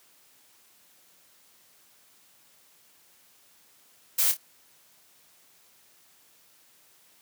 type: noise with echo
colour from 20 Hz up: blue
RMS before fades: -23 dBFS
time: 4.18-4.32 s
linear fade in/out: 10 ms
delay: 26 ms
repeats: 2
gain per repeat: -9 dB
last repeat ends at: 4.372 s
effects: white hiss -60 dBFS RMS until 7.21 s + high-pass 100 Hz 12 dB/octave